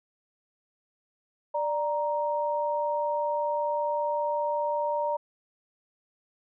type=tone pair together; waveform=sine; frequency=590 / 935.2 Hz; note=D5 / A#5; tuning=+8 / +5 cents; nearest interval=minor sixth; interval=797 cents; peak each=-28 dBFS; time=1.54-5.17 s; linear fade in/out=10 ms; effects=none